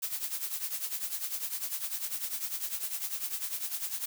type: noise with tremolo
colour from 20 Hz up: blue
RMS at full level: -32 dBFS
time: 0.02-4.06 s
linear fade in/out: 10 ms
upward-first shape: triangle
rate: 10 Hz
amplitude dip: 80%
effects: none